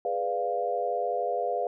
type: chord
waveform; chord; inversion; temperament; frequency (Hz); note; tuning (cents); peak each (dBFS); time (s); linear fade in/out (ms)
sine; G# diminished seventh; none; equal; 415.3 / 493.9 / 587.3 / 698.5; G#4 / B4 / D5 / F5; 0 / 0 / 0 / 0; -34 / -31 / -34 / -29; 0.05-1.67; 2
effects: none